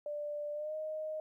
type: tone with pitch glide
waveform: sine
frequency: 590 to 621.5 Hz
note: D5 to D#5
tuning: +8 to -2 cents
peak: -36 dBFS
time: 0.06-1.2 s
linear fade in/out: 2 ms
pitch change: +90 cents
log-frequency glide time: 0.53-0.75 s
effects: 13-bit